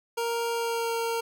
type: tone with pitch glide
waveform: 25% pulse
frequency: 466.2 to 460.8 Hz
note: A#4 to A#4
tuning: 0 to -20 cents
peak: -23 dBFS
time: 0.17-1.21 s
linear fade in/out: 10 ms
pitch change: -20 cents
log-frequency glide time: 0.52-0.94 s
effects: none